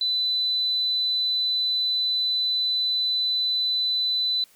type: tone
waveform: sine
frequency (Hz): 4000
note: B7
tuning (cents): +21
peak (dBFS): -21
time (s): 0.01-4.44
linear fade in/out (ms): 2
effects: white hiss -57 dBFS RMS until 4.55 s